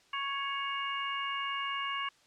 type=harmonic tone with a mistuned harmonic; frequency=554.4 Hz; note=C#5; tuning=in tune; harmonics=2 / 3 / 4 / 5; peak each=-35 / -41 / -40 / -38 dBFS; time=0.13-2.09 s; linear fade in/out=5 ms; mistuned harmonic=5; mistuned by=+34 cents; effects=white hiss -64 dBFS RMS until 2.26 s + low-pass 6000 Hz 12 dB/octave